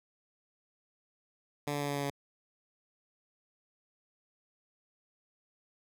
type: tone with pitch steps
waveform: 10% pulse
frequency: 145.5 / 144.58 / 143.66 / 142.75 / 141.85 / 140.95 Hz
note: D3 / D3 / D3 / D3 / C#3 / C#3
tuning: -16 / -27 / -38 / -49 / +40 / +29 cents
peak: -24 dBFS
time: 1.67-2.102 s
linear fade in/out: 5 ms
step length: 72 ms
effects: none